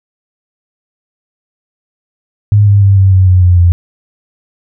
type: tone with pitch steps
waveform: sine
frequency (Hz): 103.6 / 101.06 / 98.58 / 96.16 / 93.8 / 91.5 / 89.26 / 87.07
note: G#2 / G#2 / G2 / G2 / F#2 / F#2 / F2 / F2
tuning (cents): -4 / -47 / +10 / -33 / +24 / -19 / +38 / -5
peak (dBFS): -3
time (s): 2.52-3.72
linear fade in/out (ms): 0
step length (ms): 150
effects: none